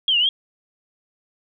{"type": "exponential two-way sweep", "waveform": "sine", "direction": "down then up", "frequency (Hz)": [3322, 2759, 3322], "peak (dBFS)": -15, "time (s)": [0.08, 0.29], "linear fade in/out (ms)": 2, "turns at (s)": 0.18, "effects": []}